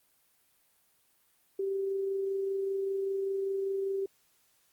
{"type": "tone with amplitude modulation", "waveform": "sine", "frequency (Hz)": 390, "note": "G4", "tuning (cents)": -9, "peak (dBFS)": -28, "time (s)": [1.59, 4.06], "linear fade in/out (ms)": 5, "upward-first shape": "sine", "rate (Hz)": 25.1, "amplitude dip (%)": 25, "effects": ["white hiss -69 dBFS RMS until 4.72 s", "Opus 32 kbps"]}